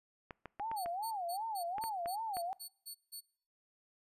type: clicks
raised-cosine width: 0.5 ms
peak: -29 dBFS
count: 9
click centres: 0.308 / 0.457 / 0.597 / 0.715 / 0.86 / 1.783 / 1.839 / 2.059 / 2.369 s
type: tone with vibrato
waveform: sine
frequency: 787 Hz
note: G5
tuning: 7 cents sharp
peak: -36 dBFS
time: 0.6-2.53 s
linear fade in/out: 0 ms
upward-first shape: sine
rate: 2.6 Hz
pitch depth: 250 cents each way
type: tone bursts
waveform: 5% pulse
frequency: 4435 Hz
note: C#8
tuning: in tune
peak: -36 dBFS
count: 10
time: 0.76-3.21 s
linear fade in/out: 20 ms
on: 92 ms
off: 170 ms
effects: noise-tail reverb RT60 0.6 s tail -25 dB re dry + resampled to 32000 Hz